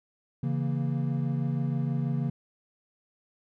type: chord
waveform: triangle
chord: A# diminished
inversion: first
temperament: equal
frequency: 138.59 / 164.81 / 233.1 Hz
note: C#3 / E3 / A#3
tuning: 0 / 0 / 0 cents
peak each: -26 / -30 / -31 dBFS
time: 0.43-2.3 s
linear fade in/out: 5 ms
effects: none